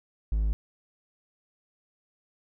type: tone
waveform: triangle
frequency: 53.1 Hz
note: G#1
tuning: 39 cents sharp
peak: -21 dBFS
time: 0.32-0.53 s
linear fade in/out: 0 ms
effects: none